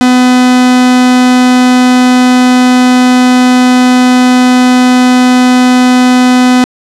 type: tone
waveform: 45% pulse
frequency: 251.1 Hz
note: B3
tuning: 29 cents sharp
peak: -3 dBFS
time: 0.01-6.64 s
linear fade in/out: 0 ms
effects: low-pass 8000 Hz 12 dB/octave